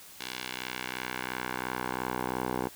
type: tone with band-pass filter sweep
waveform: 10% pulse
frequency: 62.9 Hz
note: B1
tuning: 32 cents sharp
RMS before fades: -35 dBFS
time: 0.19-2.69 s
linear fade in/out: 20 ms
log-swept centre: 3800 to 650 Hz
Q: 1
effects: white hiss -50 dBFS RMS until 2.75 s